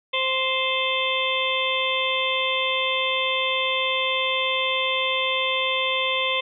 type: harmonic tone with a mistuned harmonic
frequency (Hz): 523.3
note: C5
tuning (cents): 0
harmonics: 1 / 2 / 4 / 5 / 6 / 7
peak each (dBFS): -28 / -28 / -28 / -28 / -28 / -28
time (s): 0.13-6.41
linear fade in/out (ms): 10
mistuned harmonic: 7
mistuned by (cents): -67
effects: none